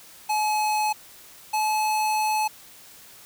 square tone pair in turn, 852 / 859.4 Hz, G#5 / A5, +44 / -41 cents, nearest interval unison, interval 15 cents, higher second, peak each -22 / -22 dBFS, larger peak neither, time 0.29-0.93 / 1.53-2.48 s, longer second, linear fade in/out 10 ms, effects white hiss -48 dBFS RMS until 3.25 s

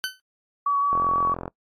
20% pulse tone with exponential decay, 1519 Hz, F#6, 45 cents sharp, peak -17 dBFS, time 0.04-0.2 s, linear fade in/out 0 ms, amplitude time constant 33 ms
sine tone with vibrato, 1133 Hz, C#6, 37 cents sharp, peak -19 dBFS, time 0.66-1.34 s, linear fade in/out 5 ms, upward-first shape sine, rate 6.1 Hz, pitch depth 16 cents each way
click train, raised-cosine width 1 ms, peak -17 dBFS, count 25, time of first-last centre 0.93-1.479 s, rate 43.7 Hz
effects noise-tail reverb RT60 0.1 s tail -24 dB re dry + AAC 48 kbps

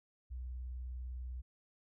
sine tone with vibrato, 62.2 Hz, B1, 13 cents sharp, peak -40 dBFS, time 0.3-1.42 s, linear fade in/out 20 ms, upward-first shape square, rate 20 Hz, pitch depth 79 cents each way, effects none

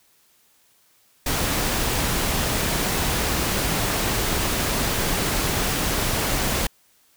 pink noise, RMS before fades -23 dBFS, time 1.26-6.67 s, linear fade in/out 5 ms, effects white hiss -60 dBFS RMS until 7.16 s

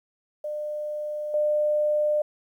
sine tone with level steps, 600 Hz, D5, 37 cents sharp, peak -28 / -20 dBFS, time 0.44-2.22 s, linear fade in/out 5 ms, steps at 1.34 s, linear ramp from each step 2 ms, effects 10-bit

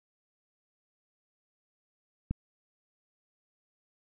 click, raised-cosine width 5 ms, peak -18 dBFS, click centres 2.31 s, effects none

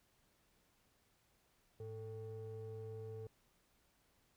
triangle ring-modulated tone, 168.6 Hz, E3, 39 cents sharp, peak -40 dBFS, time 1.8-3.27 s, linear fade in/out 2 ms, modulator 275 Hz, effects pink hiss -75 dBFS RMS until 4.36 s

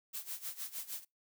blue noise with tremolo, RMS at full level -40 dBFS, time 0.13-1.05 s, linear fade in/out 20 ms, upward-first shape sine, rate 6.5 Hz, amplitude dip 85%, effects noise-tail reverb RT60 0.2 s tail -25 dB re dry

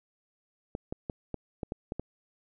clicks, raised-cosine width 2 ms, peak -20 dBFS, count 8, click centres 0.751 / 0.925 / 1.098 / 1.343 / 1.632 / 1.721 / 1.921 / 1.996 s, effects none

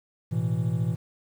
triangle chord, A suspended second, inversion none, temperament just, 110 / 123.75 / 165 Hz, A2 / B2 / E3, 0 / +4 / +2 cents, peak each -26 dBFS, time 0.31-0.96 s, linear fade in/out 20 ms, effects 9-bit

